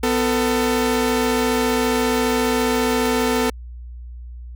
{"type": "tone pair together", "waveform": "sawtooth", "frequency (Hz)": [250.7, 446.7], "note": ["B3", "A4"], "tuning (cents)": [26, 26], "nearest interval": "minor seventh", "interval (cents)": 1000, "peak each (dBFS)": -16, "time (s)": [0.03, 3.5], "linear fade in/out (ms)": 5, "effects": ["added 60 Hz sine -32 dBFS peak until 4.55 s"]}